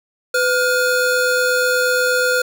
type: tone pair together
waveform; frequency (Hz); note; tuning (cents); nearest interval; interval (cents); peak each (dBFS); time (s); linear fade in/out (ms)
square; 502.1 / 1418; B4 / F6; +29 / +26; octave + tritone; 1797; -18; 0.34-2.42; 5
effects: none